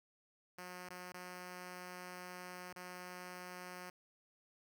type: tone with dropouts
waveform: 5% pulse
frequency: 180.5 Hz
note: F#3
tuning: 43 cents flat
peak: -36 dBFS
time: 0.58-3.9 s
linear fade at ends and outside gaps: 5 ms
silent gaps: 0.89-0.903 / 1.122-1.14 / 2.729-2.76 s
effects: none